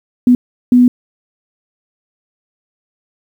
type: tone bursts at uneven times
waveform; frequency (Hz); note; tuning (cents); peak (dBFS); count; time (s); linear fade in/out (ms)
sine; 246.9; B3; 0; -4; 2; 0.27-0.35 / 0.72-0.88; 2
effects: 7-bit